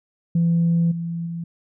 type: tone with level steps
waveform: sine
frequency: 168.4 Hz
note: E3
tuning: 37 cents sharp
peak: -14 / -24 / -26 dBFS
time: 0.35-1.44 s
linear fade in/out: 5 ms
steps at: 0.91 / 1.26 s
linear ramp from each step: 10 ms
effects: tanh soft clip ceiling -12 dBFS